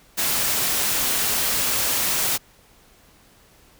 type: noise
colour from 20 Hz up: white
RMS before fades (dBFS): -22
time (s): 0.17-2.38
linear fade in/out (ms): 20
effects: pink hiss -54 dBFS RMS until 3.79 s